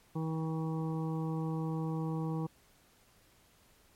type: harmonic tone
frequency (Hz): 160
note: D#3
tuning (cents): +49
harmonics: 1 / 2 / 3 / 5 / 6 / 7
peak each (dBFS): -33 / -39 / -43 / -47 / -49 / -50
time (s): 0.15-2.47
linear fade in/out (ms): 10
effects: pink hiss -65 dBFS RMS until 3.95 s + MP3 64 kbps